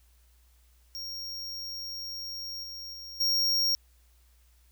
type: tone with level steps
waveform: square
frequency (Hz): 5570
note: F8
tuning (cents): -5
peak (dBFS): -36 / -39 / -41 / -24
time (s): 0.95-3.75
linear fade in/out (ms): 0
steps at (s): 2.63 / 2.93 / 3.2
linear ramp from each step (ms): 10
effects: added 60 Hz sine -59 dBFS peak until 4.71 s + white hiss -68 dBFS RMS until 4.71 s